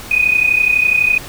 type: tone pair together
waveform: sine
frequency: 2479 / 2511 Hz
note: D#7 / D#7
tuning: -7 / +15 cents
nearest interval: unison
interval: 22 cents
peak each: -12 / -15 dBFS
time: 0.11-1.18 s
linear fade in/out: 5 ms
effects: pink hiss -32 dBFS RMS until 1.28 s